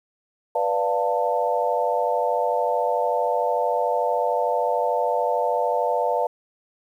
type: chord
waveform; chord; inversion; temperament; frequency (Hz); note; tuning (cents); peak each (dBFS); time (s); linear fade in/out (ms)
sine; B half-diminished seventh; none; equal with one note detuned; 493.9 / 587.3 / 698.5 / 890.2; B4 / D5 / F5 / A5; 0 / 0 / 0 / +20; -25; 0.55-6.27; 5
effects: 9-bit